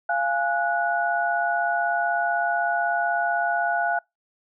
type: tone cluster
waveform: sine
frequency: 693 / 829 / 1468 Hz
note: F5 / G#5 / F#6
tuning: -14 / -3 / -14 cents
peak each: -24 / -27 / -25 dBFS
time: 0.09-3.99 s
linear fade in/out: 5 ms
effects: noise-tail reverb RT60 0.2 s tail -26 dB re dry